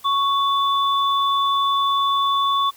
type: tone pair together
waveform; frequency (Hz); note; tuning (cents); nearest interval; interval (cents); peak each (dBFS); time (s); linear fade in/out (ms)
sine; 1108.7 / 3490; C#6 / A7; 0 / -15; octave + minor sixth; 1985; -17 / -24; 0.04-2.71; 20
effects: white hiss -49 dBFS RMS until 2.76 s